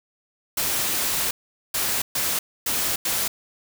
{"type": "noise bursts at uneven times", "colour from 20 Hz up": "white", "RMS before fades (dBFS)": -24, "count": 5, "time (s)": [[0.57, 1.31], [1.74, 2.02], [2.15, 2.39], [2.66, 2.96], [3.05, 3.28]], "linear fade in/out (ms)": 5, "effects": []}